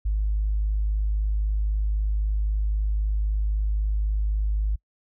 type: tone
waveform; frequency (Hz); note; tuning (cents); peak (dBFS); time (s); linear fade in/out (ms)
sine; 51.91; G#1; 0; -20; 0.05-4.76; 10
effects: noise-tail reverb RT60 0.1 s tail -26 dB re dry + tanh soft clip ceiling -16 dBFS